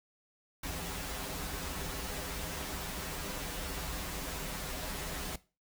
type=noise with comb filter; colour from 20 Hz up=pink; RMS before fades=-39 dBFS; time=0.63-5.36 s; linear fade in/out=5 ms; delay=8.8 ms; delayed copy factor=-0.75; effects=noise-tail reverb RT60 0.3 s tail -18 dB re dry